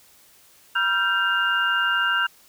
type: tone cluster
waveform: sine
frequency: 963 / 1376 / 1563 / 2814 Hz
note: B5 / F6 / G6 / F7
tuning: -44 / -26 / -6 / +12 cents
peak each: -31 / -23 / -22 / -27 dBFS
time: 0.75-2.27 s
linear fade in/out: 10 ms
effects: white hiss -54 dBFS RMS until 2.48 s